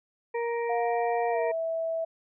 harmonic tone, 468.8 Hz, A#4, 10 cents sharp, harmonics 1 / 2 / 4 / 5, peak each -28 / -34 / -40 / -42 dBFS, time 0.34-1.52 s, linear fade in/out 10 ms
sine tone with pitch glide, 710 to 654.8 Hz, F5 to E5, +28 to -12 cents, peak -27 dBFS, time 0.69-2.05 s, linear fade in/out 10 ms, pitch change -140 cents, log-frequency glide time 1.3-1.4 s
effects none

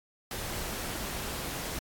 pink noise, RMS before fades -36 dBFS, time 0.31-1.79 s, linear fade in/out 2 ms, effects AAC 64 kbps

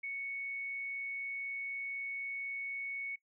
sine tone, 2219 Hz, C#7, 1 cent sharp, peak -37 dBFS, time 0.03-3.16 s, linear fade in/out 10 ms, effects noise-tail reverb RT60 0.1 s tail -20 dB re dry

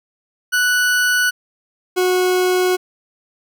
40% pulse tone pair in turn, 1480 / 365.9 Hz, F#6 / F#4, 0 / -19 cents, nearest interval 2 octaves, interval 2419 cents, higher first, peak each -13 dBFS, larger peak neither, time 0.52-1.31 / 1.96-2.77 s, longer second, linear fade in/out 20 ms, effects none

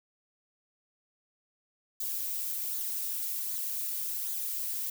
violet noise with flanger, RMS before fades -34 dBFS, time 2-4.9 s, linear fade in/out 5 ms, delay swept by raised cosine 0.36 to 3.26 ms, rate 1.3 Hz, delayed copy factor -0.55, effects none

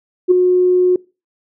sine tone with ADSR envelope, 363 Hz, F#4, 33 cents flat, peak -3 dBFS, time 0.28-0.96 s, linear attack 32 ms, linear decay 10 ms, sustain -6 dB, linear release 3 ms, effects noise-tail reverb RT60 0.3 s tail -23 dB re dry + tanh soft clip ceiling 0 dBFS

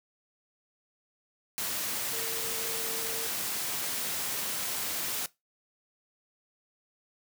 sine tone in noise, 453.2 Hz, A#4, 49 cents flat, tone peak -40 dBFS, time 2.13-3.27 s, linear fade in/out 0 ms, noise white, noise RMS -33 dBFS, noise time 1.58-5.26 s, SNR -10 dB, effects noise-tail reverb RT60 0.2 s tail -20 dB re dry + high-pass 100 Hz 12 dB/octave

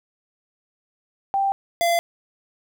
sine / square tone pair in turn, 786 / 684.1 Hz, G5 / F5, +4 / -36 cents, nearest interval major second, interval 240 cents, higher first, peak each -18 dBFS, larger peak neither, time 1.34-1.52 / 1.81-1.99 s, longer neither, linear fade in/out 0 ms, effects 10-bit

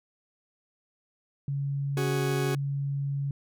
sine tone, 140 Hz, C#3, 18 cents sharp, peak -27 dBFS, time 1.48-3.31 s, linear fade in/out 2 ms
40% pulse chord, C# suspended fourth, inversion none, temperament just, 277.2 / 369.6 / 415.8 Hz, C#4 / F#4 / G#4, 0 / -2 / +2 cents, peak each -35 / -30 / -32 dBFS, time 1.97-2.55 s, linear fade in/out 2 ms
effects none

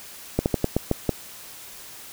slowing click train, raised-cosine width 2 ms, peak -6 dBFS, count 7, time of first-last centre 0.39-1.093 s, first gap 69 ms, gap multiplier 1.21, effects white hiss -42 dBFS RMS until 2.12 s

